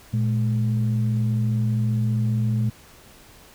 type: tone pair together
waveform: sine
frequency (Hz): 116.54 / 211.6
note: A#2 / G#3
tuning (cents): 0 / +33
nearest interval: minor seventh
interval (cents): 1033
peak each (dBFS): -19 / -25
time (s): 0.13-2.7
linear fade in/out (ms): 10
effects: tanh soft clip ceiling -13 dBFS + pink hiss -49 dBFS RMS until 3.54 s